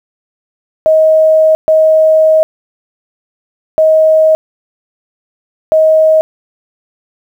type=tone bursts at uneven times; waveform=sine; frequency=631 Hz; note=D#5; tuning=24 cents sharp; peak=-4 dBFS; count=4; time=0.86-1.55 / 1.68-2.43 / 3.78-4.35 / 5.72-6.21 s; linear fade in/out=0 ms; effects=7-bit